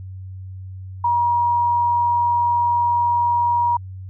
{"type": "tone", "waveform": "sine", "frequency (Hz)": 954, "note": "A#5", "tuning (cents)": 40, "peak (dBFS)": -15, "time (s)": [1.04, 3.77], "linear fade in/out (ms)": 5, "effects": ["added 94 Hz sine -31 dBFS peak until 4.09 s"]}